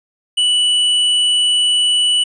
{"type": "tone with tanh clipping", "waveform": "triangle", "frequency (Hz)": 2960, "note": "F#7", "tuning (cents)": 0, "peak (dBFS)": -13, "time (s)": [0.37, 2.24], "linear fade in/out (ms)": 10, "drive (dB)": 13, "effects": ["resampled to 24000 Hz"]}